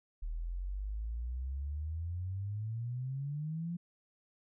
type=exponential sweep; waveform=sine; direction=up; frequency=38.45 to 175.6 Hz; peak=-35 dBFS; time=0.22-3.77 s; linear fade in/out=10 ms; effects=none